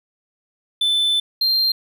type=tone pair in turn; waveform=triangle; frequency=3520 / 4178 Hz; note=A7 / C8; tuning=0 / -3 cents; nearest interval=minor third; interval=297 cents; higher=second; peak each=-14 dBFS; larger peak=neither; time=0.81-1.2 / 1.41-1.72 s; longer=first; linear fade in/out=5 ms; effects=none